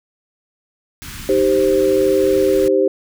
pink band-stop noise, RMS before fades -32 dBFS, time 1.02-2.68 s, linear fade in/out 0 ms, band 280 to 1200 Hz, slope 24 dB/octave
sine chord, C minor, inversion first, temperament equal, 311.1 / 392 / 523.3 Hz, Eb4 / G4 / C5, 0 / 0 / 0 cents, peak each -20 / -14 / -16 dBFS, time 1.29-2.88 s, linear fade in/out 2 ms
effects none

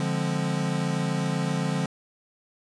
square chord, D half-diminished seventh, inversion none, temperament equal, 146.83 / 174.61 / 207.7 / 261.6 Hz, D3 / F3 / Ab3 / C4, 0 / 0 / 0 / 0 cents, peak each -29 / -29 / -34 / -34 dBFS, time 0-1.86 s, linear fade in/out 2 ms, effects resampled to 22050 Hz

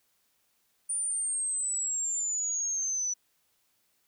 sine exponential sweep, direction down, 9370 to 5920 Hz, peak -28 dBFS, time 0.89-3.14 s, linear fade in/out 10 ms, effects white hiss -72 dBFS RMS until 4.07 s

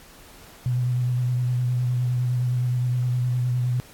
sine tone with vibrato, 124.1 Hz, B2, 9 cents sharp, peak -20 dBFS, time 0.66-3.8 s, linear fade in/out 0 ms, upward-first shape sine, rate 9.7 Hz, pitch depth 23 cents each way, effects pink hiss -48 dBFS RMS until 3.93 s + AAC 64 kbps

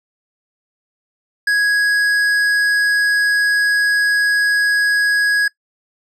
sine tone with tanh clipping, 1661.2 Hz, G#6, in tune, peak -14 dBFS, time 1.47-5.48 s, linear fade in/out 5 ms, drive 11 dB, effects noise-tail reverb RT60 0.1 s tail -22 dB re dry

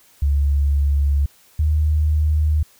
sine tone pair in turn, 70.9 / 76.43 Hz, C#2 / D#2, +40 / -30 cents, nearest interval minor second, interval 130 cents, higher second, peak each -14 dBFS, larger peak neither, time 0.22-1.26 / 1.59-2.63 s, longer neither, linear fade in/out 5 ms, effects white hiss -53 dBFS RMS until 2.79 s

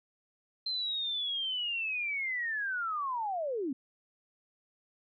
sine linear sweep, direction down, 4136 to 245.4 Hz, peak -31 dBFS, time 0.66-3.73 s, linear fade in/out 5 ms, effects none

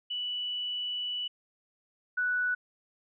sine tone pair in turn, 2960 / 1480 Hz, F#7 / F#6, 0 / 0 cents, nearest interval octave, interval 1200 cents, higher first, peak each -31 / -26 dBFS, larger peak second, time 0.1-1.28 / 2.17-2.55 s, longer first, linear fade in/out 10 ms, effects none

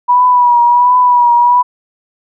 sine tone with vibrato, 975 Hz, B5, 23 cents flat, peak -5 dBFS, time 0.08-1.63 s, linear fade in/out 20 ms, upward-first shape triangle, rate 1.4 Hz, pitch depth 46 cents each way, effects none

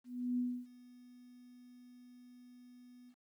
sine tone with ADSR envelope, 246.9 Hz, B3, in tune, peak -31 dBFS, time 0.04-3.15 s, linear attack 340 ms, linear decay 280 ms, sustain -24 dB, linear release 60 ms, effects 12-bit

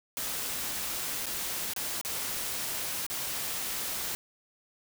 white noise with dropouts, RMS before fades -34 dBFS, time 0.17-4.15 s, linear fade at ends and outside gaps 0 ms, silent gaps 1.258-1.266 / 1.735-1.763 / 2.013-2.049 / 3.065-3.1 s, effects none

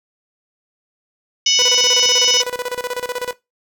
harmonic tone, 740 Hz, F#5, in tune, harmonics 3 / 4 / 5 / 6 / 7 / 8 / 9, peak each -25 / -15 / -24 / -29 / -17 / -18 / -28 dBFS, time 1.46-2.42 s, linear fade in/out 5 ms
sawtooth tone with tremolo, 493.9 Hz, B4, in tune, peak -16 dBFS, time 1.59-3.33 s, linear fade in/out 0 ms, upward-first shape square, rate 16 Hz, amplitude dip 80%
effects noise-tail reverb RT60 0.2 s tail -19 dB re dry

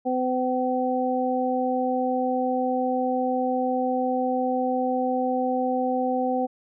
harmonic tone, 254.3 Hz, C4, 49 cents flat, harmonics 1 / 2 / 3, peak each -26 / -26 / -26 dBFS, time 0.05-6.47 s, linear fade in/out 20 ms, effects none

